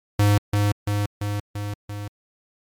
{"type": "tone with echo", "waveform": "square", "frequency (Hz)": 102.8, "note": "G#2", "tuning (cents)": -17, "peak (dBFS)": -15, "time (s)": [0.19, 0.38], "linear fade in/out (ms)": 5, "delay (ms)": 340, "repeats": 5, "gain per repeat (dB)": -3, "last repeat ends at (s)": 2.08, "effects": ["MP3 96 kbps"]}